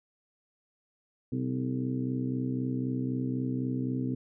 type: harmonic tone with a mistuned harmonic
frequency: 63.9 Hz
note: C2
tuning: 40 cents flat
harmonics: 2 / 3 / 4 / 5 / 6 / 7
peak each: -33 / -40 / -31 / -39 / -45 / -44 dBFS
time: 1.32-4.15 s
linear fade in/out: 5 ms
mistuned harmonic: 6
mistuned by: +66 cents
effects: none